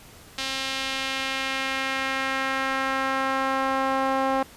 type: tone with band-pass filter sweep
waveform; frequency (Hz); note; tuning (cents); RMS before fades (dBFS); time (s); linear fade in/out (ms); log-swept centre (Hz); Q
sawtooth; 267.1; C4; +36; -26; 0.38-4.43; 5; 3800 to 840; 1.3
effects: pink hiss -48 dBFS RMS until 4.56 s + resampled to 32000 Hz